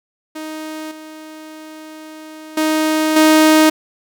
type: tone with level steps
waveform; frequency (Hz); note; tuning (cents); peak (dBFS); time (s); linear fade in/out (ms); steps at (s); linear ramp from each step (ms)
sawtooth; 312.1; D#4; +5; -22 / -29 / -10 / -4; 0.35-3.7; 10; 0.91 / 2.57 / 3.16; 5
effects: none